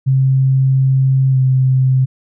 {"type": "tone with pitch glide", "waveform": "sine", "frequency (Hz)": [133.1, 130.66], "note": ["C3", "C3"], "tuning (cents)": [30, -2], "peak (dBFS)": -9, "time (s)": [0.06, 2.06], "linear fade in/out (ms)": 20, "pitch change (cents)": -32, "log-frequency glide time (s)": [1.31, 1.37], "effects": []}